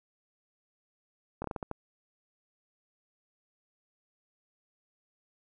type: slowing click train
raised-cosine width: 1 ms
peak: -21 dBFS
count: 7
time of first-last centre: 1.42-1.713 s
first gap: 23 ms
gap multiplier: 1.3
effects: none